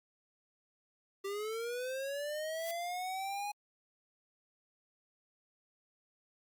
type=linear sweep; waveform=square; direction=up; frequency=389.2 to 830.6 Hz; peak=-37 dBFS; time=1.24-3.52 s; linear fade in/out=10 ms
type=noise with exponential growth; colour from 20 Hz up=blue; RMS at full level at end=-41 dBFS; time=2.43-2.71 s; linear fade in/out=1 ms; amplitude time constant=59 ms
effects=Opus 48 kbps